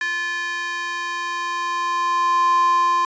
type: tone with high-pass filter sweep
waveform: square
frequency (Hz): 347.2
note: F4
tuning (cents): -10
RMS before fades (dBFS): -21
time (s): 0.01-3.05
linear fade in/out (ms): 2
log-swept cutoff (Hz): 1600 to 960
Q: 6.8
effects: resampled to 16000 Hz